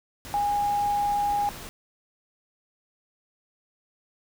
sine tone in noise, 819 Hz, G#5, 24 cents flat, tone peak -22 dBFS, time 0.34-1.49 s, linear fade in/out 0 ms, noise pink, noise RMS -40 dBFS, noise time 0.25-1.69 s, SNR +15 dB, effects none

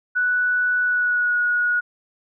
sine tone with pitch glide, 1480 to 1453.7 Hz, F#6 to F#6, 0 to -31 cents, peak -17 dBFS, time 0.15-1.81 s, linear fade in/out 20 ms, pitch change -31 cents, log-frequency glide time 0.81-1.37 s, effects none

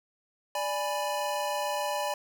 square chord, G# diminished, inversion second, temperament equal, 587.3 / 830.6 / 987.8 Hz, D5 / G#5 / B5, 0 / 0 / 0 cents, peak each -33 / -34 / -35 dBFS, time 0.55-2.14 s, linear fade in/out 2 ms, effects none

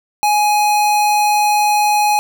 square tone, 836 Hz, G#5, 11 cents sharp, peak -12 dBFS, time 0.23-2.19 s, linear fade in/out 0 ms, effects none

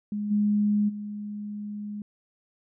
sine tone with level steps, 207.7 Hz, G#3, in tune, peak -27 / -20 / -32 dBFS, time 0.12-2.02 s, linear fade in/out 2 ms, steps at 0.3 / 0.88 s, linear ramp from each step 20 ms, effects none

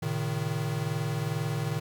square tone cluster, 112.7 / 135 / 155 Hz, A2 / C#3 / D#3, +42 / -45 / -6 cents, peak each -34 / -35 / -32 dBFS, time 0.02-1.8 s, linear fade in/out 10 ms, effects 11-bit

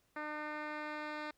10% pulse tone with low-pass filter sweep, 302.1 Hz, D4, 49 cents sharp, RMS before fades -42 dBFS, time 0.16-1.31 s, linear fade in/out 5 ms, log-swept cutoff 1900 to 3200 Hz, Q 1.6, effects pink hiss -75 dBFS RMS until 1.37 s

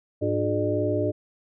sine tone cluster, 103.7 / 298.7 / 360.9 / 423.6 / 600 Hz, G#2 / D4 / F#4 / G#4 / D5, -2 / +29 / -43 / +34 / +37 cents, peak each -28 / -28 / -30 / -29 / -27 dBFS, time 0.21-1.12 s, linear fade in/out 20 ms, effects none

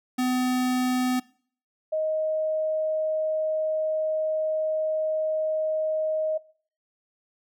square / sine tone pair in turn, 252.6 / 625.8 Hz, B3 / D#5, +39 / +10 cents, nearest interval octave + major third, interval 1571 cents, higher second, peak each -23 dBFS, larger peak neither, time 0.18-1.2 / 1.92-6.38 s, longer second, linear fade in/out 10 ms, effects noise-tail reverb RT60 0.5 s tail -22 dB re dry

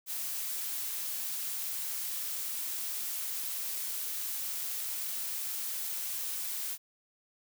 blue noise, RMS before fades -36 dBFS, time 0.06-6.78 s, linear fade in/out 50 ms, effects none

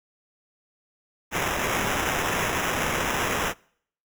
white noise with sample-and-hold, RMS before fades -26 dBFS, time 1.31-3.54 s, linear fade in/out 50 ms, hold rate 4410 Hz, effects noise-tail reverb RT60 0.6 s tail -25 dB re dry

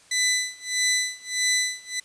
15% pulse tone with tremolo, 2000 Hz, B6, 21 cents sharp, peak -13 dBFS, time 0.11-2 s, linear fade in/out 5 ms, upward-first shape sine, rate 1.6 Hz, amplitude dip 95%, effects white hiss -54 dBFS RMS until 2.04 s + resampled to 22050 Hz

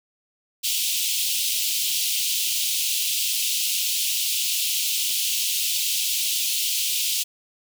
pink high-pass noise, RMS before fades -24 dBFS, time 0.63-7.24 s, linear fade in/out 20 ms, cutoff 2700 Hz, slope 48 dB/octave, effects none

